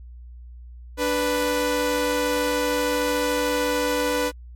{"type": "tone pair together", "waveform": "sawtooth", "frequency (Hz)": [293.7, 493.9], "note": ["D4", "B4"], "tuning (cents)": [0, 0], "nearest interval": "major sixth", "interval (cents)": 900, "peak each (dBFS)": [-22, -18], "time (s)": [0.97, 4.32], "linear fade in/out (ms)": 50, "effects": ["added 60 Hz sine -38 dBFS peak until 4.55 s", "MP3 64 kbps"]}